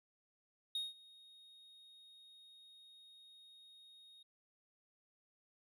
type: tone with ADSR envelope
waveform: triangle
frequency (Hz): 3729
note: A#7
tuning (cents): 0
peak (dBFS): -34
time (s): 0.75-4.23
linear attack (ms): 3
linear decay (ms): 180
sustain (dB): -23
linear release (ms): 7
effects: none